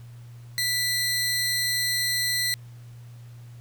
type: tone pair together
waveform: sawtooth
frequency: 1974 / 4183 Hz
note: B6 / C8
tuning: -1 / -1 cents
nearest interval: octave + minor second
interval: 1300 cents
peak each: -23 dBFS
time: 0.58-2.54 s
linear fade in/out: 0 ms
effects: added 119 Hz sine -41 dBFS peak until 3.6 s + pink hiss -58 dBFS RMS until 3.6 s